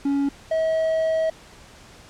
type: tone pair in turn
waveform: triangle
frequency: 280 / 641.8 Hz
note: C#4 / E5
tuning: +18 / -46 cents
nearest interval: octave + major second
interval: 1436 cents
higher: second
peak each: -17 dBFS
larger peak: neither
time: 0.05-0.29 / 0.51-1.3 s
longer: second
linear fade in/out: 5 ms
effects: pink hiss -47 dBFS RMS until 2.09 s + low-pass 8000 Hz 12 dB/octave